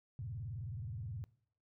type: tone with vibrato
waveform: sine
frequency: 110 Hz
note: A2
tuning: in tune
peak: -40 dBFS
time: 0.19-1.24 s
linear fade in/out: 0 ms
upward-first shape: square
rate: 19 Hz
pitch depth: 300 cents each way
effects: noise-tail reverb RT60 0.6 s tail -22 dB re dry